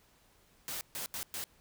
white noise bursts at uneven times, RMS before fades -39 dBFS, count 4, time 0.68-0.81 / 0.95-1.06 / 1.14-1.23 / 1.34-1.44 s, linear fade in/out 0 ms, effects pink hiss -66 dBFS RMS until 1.6 s

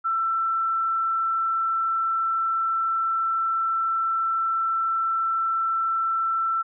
sine tone, 1337 Hz, E6, 24 cents sharp, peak -21 dBFS, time 0.04-6.63 s, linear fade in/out 20 ms, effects none

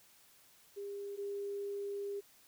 sine tone pair in turn, 402.5 / 402.5 Hz, G4 / G4, +46 / +46 cents, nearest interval unison, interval 0 cents, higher neither, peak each -40 / -37 dBFS, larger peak second, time 0.76-1.17 / 1.17-2.21 s, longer second, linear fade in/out 20 ms, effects white hiss -64 dBFS RMS until 2.47 s

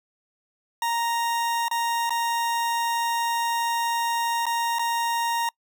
40% pulse tone with dropouts, 932.3 Hz, A#5, in tune, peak -22 dBFS, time 0.82-5.49 s, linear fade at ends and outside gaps 2 ms, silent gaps 1.683-1.712 / 2.095-2.105 / 4.456-4.465 / 4.786-4.793 s, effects noise-tail reverb RT60 0.1 s tail -26 dB re dry

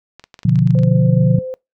clicks, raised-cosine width 0.2 ms, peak -20 dBFS, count 12, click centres 0.196 / 0.24 / 0.342 / 0.391 / 0.432 / 0.494 / 0.557 / 0.59 / 0.674 / 0.707 / 0.789 / 0.834 s
sine chord, B diminished, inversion none, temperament equal, 123.47 / 146.83 / 174.61 Hz, B2 / D3 / F3, 0 / 0 / 0 cents, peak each -14 dBFS, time 0.45-1.39 s, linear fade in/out 5 ms
sine tone, 516 Hz, C5, 24 cents flat, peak -23 dBFS, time 0.75-1.54 s, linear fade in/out 0 ms
effects noise-tail reverb RT60 0.2 s tail -24 dB re dry

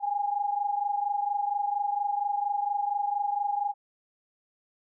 sine tone pair together, 811.7 / 836 Hz, G#5 / G#5, -40 / +11 cents, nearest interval minor second, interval 51 cents, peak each -27 / -31 dBFS, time 0-3.74 s, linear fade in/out 50 ms, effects none

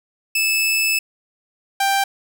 sawtooth tone pair in turn, 2618 / 787.2 Hz, E7 / G5, -13 / +7 cents, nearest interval octave + major sixth, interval 2080 cents, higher first, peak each -13 / -12 dBFS, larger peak second, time 0.35-0.99 / 1.8-2.04 s, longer first, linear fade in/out 5 ms, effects none

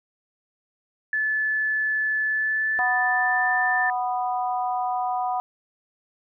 sine tone with pitch glide, 1734 to 1775.6 Hz, A6 to A6, -26 to +15 cents, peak -21 dBFS, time 1.13-3.9 s, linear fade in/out 2 ms, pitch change +41 cents, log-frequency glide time 2.24-3.52 s
harmonic tone, 246.9 Hz, B3, in tune, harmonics 3 / 4 / 5, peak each -24 / -29 / -34 dBFS, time 2.79-5.4 s, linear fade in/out 0 ms
effects none

